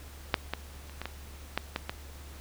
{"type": "clicks", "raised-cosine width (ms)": 0.3, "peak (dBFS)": [-7, -14, -30, -20, -18, -11, -14, -16], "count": 8, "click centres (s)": [0.342, 0.536, 0.896, 1.016, 1.056, 1.576, 1.761, 1.895], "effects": ["added 71 Hz sine -45 dBFS peak until 2.4 s", "pink hiss -51 dBFS RMS until 2.4 s"]}